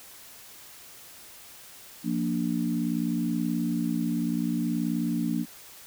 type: chord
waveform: sine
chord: Bb major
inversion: second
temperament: equal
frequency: 174.61 / 233.1 / 293.7 Hz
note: F3 / Bb3 / D4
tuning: 0 / 0 / 0 cents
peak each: -30 / -28 / -30 dBFS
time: 2.03-5.46 s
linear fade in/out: 50 ms
effects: white hiss -48 dBFS RMS until 5.86 s